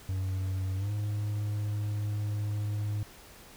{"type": "tone with pitch glide", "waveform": "triangle", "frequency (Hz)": [94.6, 104.36], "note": ["F#2", "G#2"], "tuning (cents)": [39, 9], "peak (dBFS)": -27, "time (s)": [0.09, 3.03], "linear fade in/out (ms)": 0, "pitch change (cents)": 170, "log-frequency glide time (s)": [0.76, 0.91], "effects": ["pink hiss -52 dBFS RMS until 3.56 s"]}